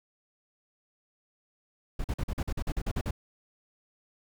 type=noise bursts; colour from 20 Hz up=brown; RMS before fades=-30 dBFS; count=12; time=1.99-3.109 s; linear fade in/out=5 ms; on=52 ms; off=45 ms; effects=none